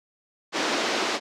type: band-pass noise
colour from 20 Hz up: pink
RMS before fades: -26 dBFS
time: 0.52-1.2 s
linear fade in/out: 50 ms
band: 280 to 5900 Hz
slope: 24 dB/octave
effects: none